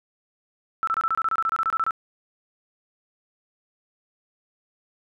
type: tone bursts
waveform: sine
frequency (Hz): 1324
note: E6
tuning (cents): +7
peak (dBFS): -20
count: 16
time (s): 0.83-1.908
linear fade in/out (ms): 0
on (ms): 43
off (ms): 26
effects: none